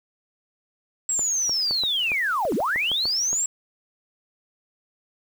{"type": "linear two-way sweep", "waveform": "sine", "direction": "down then up", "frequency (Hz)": [7740, 182.9, 7740], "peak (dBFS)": -21, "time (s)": [1.09, 3.46], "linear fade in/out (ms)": 2, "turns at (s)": 2.55}
{"type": "clicks", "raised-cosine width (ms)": 1, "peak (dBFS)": -20, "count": 12, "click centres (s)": [1.193, 1.495, 1.71, 1.836, 2.118, 2.452, 2.522, 2.603, 2.76, 2.916, 3.055, 3.33]}
{"effects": ["7-bit"]}